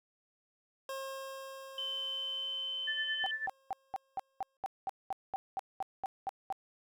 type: tone with exponential decay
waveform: 25% pulse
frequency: 537 Hz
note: C5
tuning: 45 cents sharp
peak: -34 dBFS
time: 0.89-4.57 s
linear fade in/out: 2 ms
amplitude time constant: 800 ms
type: tone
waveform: sine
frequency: 3065 Hz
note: G7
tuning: 40 cents flat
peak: -35 dBFS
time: 1.78-3.31 s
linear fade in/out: 2 ms
type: tone with tremolo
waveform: sine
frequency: 1760 Hz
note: A6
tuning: in tune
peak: -32 dBFS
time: 2.87-3.47 s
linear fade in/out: 10 ms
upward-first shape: sine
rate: 9.1 Hz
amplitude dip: 75%
type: tone bursts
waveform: sine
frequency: 773 Hz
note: G5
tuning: 24 cents flat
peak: -32 dBFS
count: 15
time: 3.24-6.525 s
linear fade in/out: 0 ms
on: 23 ms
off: 210 ms
effects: none